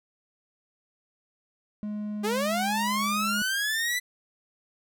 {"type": "tone with pitch glide", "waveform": "triangle", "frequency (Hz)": [209.7, 208.3], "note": ["G#3", "G#3"], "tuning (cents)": [17, 5], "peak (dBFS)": -28, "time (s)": [1.83, 3.42], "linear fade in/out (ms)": 0, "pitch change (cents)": -12, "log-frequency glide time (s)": [2.15, 2.67]}
{"type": "linear sweep", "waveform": "sawtooth", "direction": "up", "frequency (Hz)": [393, 2006], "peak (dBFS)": -22, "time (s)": [2.23, 4], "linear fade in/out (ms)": 20}
{"effects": []}